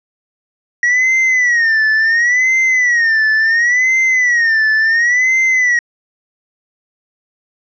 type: tone with vibrato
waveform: triangle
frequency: 1904 Hz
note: A#6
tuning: 36 cents sharp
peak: -8 dBFS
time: 0.83-5.79 s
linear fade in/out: 2 ms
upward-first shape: sine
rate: 0.71 Hz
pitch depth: 150 cents each way
effects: resampled to 16000 Hz